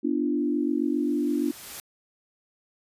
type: chord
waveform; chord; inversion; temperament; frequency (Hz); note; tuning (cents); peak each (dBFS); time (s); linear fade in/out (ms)
sine; B diminished; none; equal with one note detuned; 246.9 / 293.7 / 341.8; B3 / D4 / F4; 0 / 0 / -37; -28 / -25 / -29; 0.03-1.52; 20
type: noise with exponential growth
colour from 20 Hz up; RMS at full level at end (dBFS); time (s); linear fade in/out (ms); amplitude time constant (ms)
white; -37; 0.37-1.8; 1; 310
effects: resampled to 32000 Hz